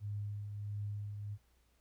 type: tone with tremolo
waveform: sine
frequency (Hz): 103.1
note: G#2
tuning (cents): -12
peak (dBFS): -36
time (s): 0-1.38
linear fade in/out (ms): 50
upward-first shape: triangle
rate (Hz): 1.5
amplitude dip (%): 45
effects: added 60 Hz sine -70 dBFS peak until 1.8 s + pink hiss -75 dBFS RMS until 1.8 s